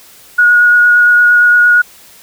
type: tone with vibrato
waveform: sine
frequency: 1449 Hz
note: F#6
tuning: 37 cents flat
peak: -4 dBFS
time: 0.38-1.82 s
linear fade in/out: 10 ms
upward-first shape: triangle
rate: 8.7 Hz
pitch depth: 13 cents each way
effects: white hiss -40 dBFS RMS until 2.22 s